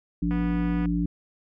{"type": "harmonic tone", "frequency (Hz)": 58.2, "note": "A#1", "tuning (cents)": -2, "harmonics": [1, 3, 5], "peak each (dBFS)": [-29, -25, -27], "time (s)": [0.22, 1.06], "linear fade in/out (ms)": 5}
{"type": "click train", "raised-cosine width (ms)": 0.5, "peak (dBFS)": -25, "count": 135, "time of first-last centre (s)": [0.31, 0.857], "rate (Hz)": 245}
{"effects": []}